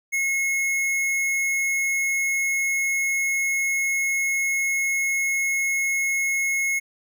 sine tone with hard clipping, 2172 Hz, C#7, 36 cents flat, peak -22 dBFS, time 0.12-6.8 s, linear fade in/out 20 ms, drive 17 dB, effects none

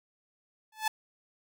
sawtooth tone with exponential growth, 868 Hz, A5, 24 cents flat, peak -20 dBFS, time 0.72-0.88 s, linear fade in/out 5 ms, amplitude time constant 33 ms, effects none

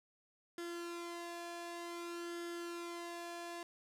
sawtooth tone with flanger, 343.4 Hz, F4, 29 cents flat, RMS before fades -45 dBFS, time 0.58-3.63 s, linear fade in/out 2 ms, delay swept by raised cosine 0.6 to 1.19 ms, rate 0.54 Hz, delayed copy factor +0.6, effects low-pass 12000 Hz 12 dB/octave + 13-bit

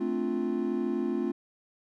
triangle chord, D minor seventh, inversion second, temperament equal, 220 / 261.6 / 293.7 / 349.2 Hz, A3 / C4 / D4 / F4, 0 / 0 / 0 / 0 cents, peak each -31 / -30 / -34 / -29 dBFS, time 0-1.32 s, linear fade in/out 10 ms, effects none

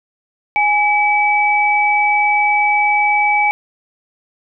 sine tone pair together, 830.6 / 2294 Hz, G#5 / D7, 0 / -41 cents, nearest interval octave + tritone, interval 1759 cents, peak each -14 dBFS, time 0.56-3.51 s, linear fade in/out 0 ms, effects none

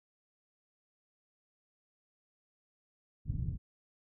white low-pass noise, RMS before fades -35 dBFS, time 3.25-3.58 s, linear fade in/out 50 ms, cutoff 150 Hz, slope 24 dB/octave, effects none

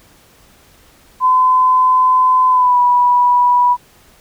sine tone with pitch glide, 1019 to 979.8 Hz, C6 to B5, -46 to -14 cents, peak -8 dBFS, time 1.2-3.77 s, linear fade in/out 50 ms, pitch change -68 cents, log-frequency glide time 2.49-2.79 s, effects pink hiss -48 dBFS RMS until 4.2 s

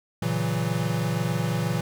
square chord, F# dominant seventh, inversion first, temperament equal, 116.54 / 138.59 / 164.81 / 185 Hz, A#2 / C#3 / E3 / F#3, 0 / 0 / 0 / 0 cents, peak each -29 / -32 / -28 / -33 dBFS, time 0.22-1.81 s, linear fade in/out 5 ms, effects none

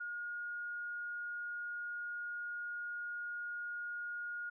sine tone, 1432 Hz, F6, 43 cents sharp, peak -39 dBFS, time 0-4.5 s, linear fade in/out 10 ms, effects none

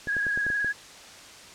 sine tone with vibrato, 1652 Hz, G#6, 10 cents flat, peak -24 dBFS, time 0.07-0.73 s, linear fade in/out 20 ms, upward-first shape square, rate 19 Hz, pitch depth 26 cents each way
clicks, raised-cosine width 2 ms, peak -24 dBFS, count 7, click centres 0.072 / 0.167 / 0.267 / 0.375 / 0.466 / 0.502 / 0.646 s
effects white hiss -46 dBFS RMS until 1.54 s + low-pass 7000 Hz 12 dB/octave

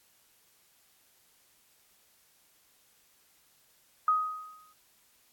sine tone with exponential decay, 1254 Hz, D#6, 13 cents sharp, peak -20 dBFS, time 4.08-4.73 s, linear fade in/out 2 ms, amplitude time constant 140 ms, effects white hiss -65 dBFS RMS until 5.32 s + AAC 64 kbps

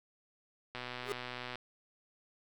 click train, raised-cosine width 0.3 ms, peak -25 dBFS, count 101, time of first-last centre 0.75-1.556 s, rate 124 Hz
square tone with exponential growth, 408 Hz, G#4, 31 cents flat, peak -31 dBFS, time 1.01-1.12 s, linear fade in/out 1 ms, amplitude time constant 23 ms
effects none

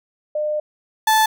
sine / 35% pulse tone pair in turn, 604 / 873.3 Hz, D5 / A5, +48 / -13 cents, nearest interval tritone, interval 639 cents, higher second, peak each -19 / -11 dBFS, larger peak second, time 0.35-0.6 / 1.07-1.26 s, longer first, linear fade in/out 5 ms, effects none

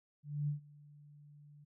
sine tone with ADSR envelope, 146.6 Hz, D3, 3 cents flat, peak -31 dBFS, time 0.23-1.65 s, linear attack 250 ms, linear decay 120 ms, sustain -24 dB, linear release 15 ms, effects none

